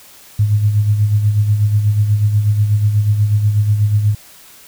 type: tone with tremolo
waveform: sine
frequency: 104.7 Hz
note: G#2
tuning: 15 cents sharp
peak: -8 dBFS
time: 0.39-4.15 s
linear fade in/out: 5 ms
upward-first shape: sine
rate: 8.2 Hz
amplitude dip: 55%
effects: white hiss -42 dBFS RMS until 4.67 s